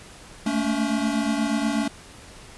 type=tone cluster; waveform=square; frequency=216.3 / 224.6 / 283.4 Hz; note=A3 / A3 / C#4; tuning=-29 / +36 / +38 cents; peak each=-28 / -27 / -26 dBFS; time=0.46-1.88 s; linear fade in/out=5 ms; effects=pink hiss -45 dBFS RMS until 2.57 s + resampled to 24000 Hz